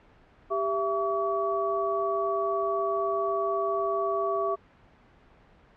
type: tone cluster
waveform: sine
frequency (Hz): 394.9 / 667 / 1137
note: G4 / E5 / C#6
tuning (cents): +13 / +20 / +44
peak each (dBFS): -29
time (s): 0.5-4.56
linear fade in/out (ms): 20
effects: pink hiss -57 dBFS RMS until 5.76 s + low-pass 2000 Hz 12 dB/octave